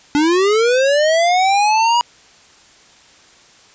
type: linear sweep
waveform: square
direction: up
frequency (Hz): 285.6 to 968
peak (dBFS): -12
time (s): 0.15-2.01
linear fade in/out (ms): 0
effects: white hiss -47 dBFS RMS until 3.74 s + resampled to 16000 Hz